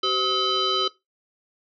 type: tone with frequency modulation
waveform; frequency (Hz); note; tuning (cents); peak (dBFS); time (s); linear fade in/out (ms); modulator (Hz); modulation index
sine; 2173; C#7; -35; -20; 0.03-0.88; 5; 896; 2.3
effects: noise-tail reverb RT60 0.2 s tail -19 dB re dry